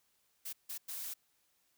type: noise bursts at uneven times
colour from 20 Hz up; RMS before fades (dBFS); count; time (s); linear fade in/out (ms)
blue; -42; 3; 0.45-0.53 / 0.69-0.78 / 0.88-1.14; 10
effects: white hiss -75 dBFS RMS until 1.77 s